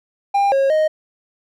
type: tone with pitch steps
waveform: triangle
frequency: 800 / 544 / 622 Hz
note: G5 / C#5 / D#5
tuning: +35 / -33 / -1 cents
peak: -11 dBFS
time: 0.34-0.88 s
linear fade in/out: 10 ms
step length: 180 ms
effects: none